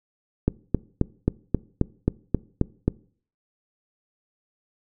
click train, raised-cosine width 3 ms, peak -6 dBFS, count 10, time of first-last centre 0.48-2.88 s, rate 3.75 Hz, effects noise-tail reverb RT60 0.5 s tail -22 dB re dry

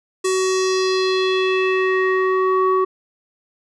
square tone with low-pass filter sweep, 375.6 Hz, F#4, 26 cents sharp, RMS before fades -18 dBFS, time 0.24-2.85 s, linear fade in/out 10 ms, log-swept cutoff 8200 to 1000 Hz, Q 2.9, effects none

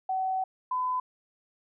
sine tone pair in turn, 756 / 1009.1 Hz, F#5 / B5, +37 / +37 cents, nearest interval perfect fourth, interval 500 cents, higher second, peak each -26 dBFS, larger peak neither, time 0.09-0.44 / 0.71-1 s, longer first, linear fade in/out 5 ms, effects none

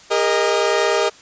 sawtooth chord, Ab suspended second, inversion none, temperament equal with one note detuned, 404.9 / 466.2 / 622.3 Hz, Ab4 / Bb4 / Eb5, -44 / 0 / 0 cents, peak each -16 dBFS, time 0.1-1.1 s, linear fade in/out 20 ms, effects white hiss -45 dBFS RMS until 1.21 s + resampled to 16000 Hz

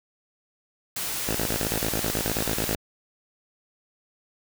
white noise, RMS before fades -30 dBFS, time 0.96-2.75 s, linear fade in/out 5 ms
5% pulse tone bursts, 54.3 Hz, A1, 22 cents flat, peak -15 dBFS, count 14, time 1.27-2.757 s, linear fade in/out 5 ms, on 83 ms, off 25 ms
effects none

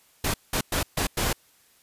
pink noise bursts at uneven times, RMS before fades -25 dBFS, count 5, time 0.24-0.34 / 0.53-0.61 / 0.72-0.83 / 0.97-1.07 / 1.17-1.33 s, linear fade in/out 5 ms, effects white hiss -60 dBFS RMS until 1.82 s + resampled to 32000 Hz

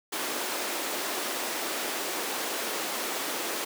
pink high-pass noise, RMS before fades -32 dBFS, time 0.12-3.65 s, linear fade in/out 10 ms, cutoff 300 Hz, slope 24 dB/octave, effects none

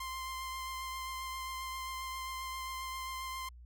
sawtooth tone with vibrato, 1046.5 Hz, C6, in tune, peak -35 dBFS, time 0-3.49 s, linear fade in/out 5 ms, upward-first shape triangle, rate 7.5 Hz, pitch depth 16 cents each way, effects added 60 Hz sine -50 dBFS peak until 3.65 s

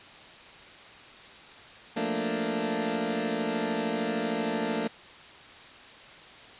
20% pulse chord, Bb major seventh, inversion second, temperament equal, 174.61 / 220 / 233.1 / 293.7 Hz, F3 / A3 / Bb3 / D4, 0 / 0 / 0 / 0 cents, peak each -33 / -27 / -27 / -29 dBFS, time 1.96-4.88 s, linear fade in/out 10 ms, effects white hiss -48 dBFS RMS until 6.59 s + resampled to 8000 Hz

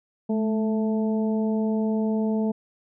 harmonic tone with a mistuned harmonic, 220 Hz, A3, in tune, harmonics 1 / 2 / 3 / 4, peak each -22 / -29 / -34 / -39 dBFS, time 0.29-2.52 s, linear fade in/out 10 ms, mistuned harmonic 1, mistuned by -32 cents, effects none

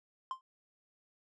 triangle tone with exponential decay, 1046.5 Hz, C6, in tune, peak -29 dBFS, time 0.31-0.41 s, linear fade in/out 1 ms, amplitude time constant 21 ms, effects resampled to 22050 Hz

